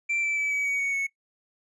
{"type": "tone with pitch steps", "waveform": "triangle", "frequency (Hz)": [2349, 2325, 2301, 2277, 2253, 2230, 2207], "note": ["D7", "D7", "D7", "C#7", "C#7", "C#7", "C#7"], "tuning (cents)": [0, -18, -36, 46, 28, 10, -8], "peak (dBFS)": -23, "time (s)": [0.09, 1.07], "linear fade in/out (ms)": 10, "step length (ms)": 140, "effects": ["noise-tail reverb RT60 0.1 s tail -20 dB re dry", "resampled to 24000 Hz"]}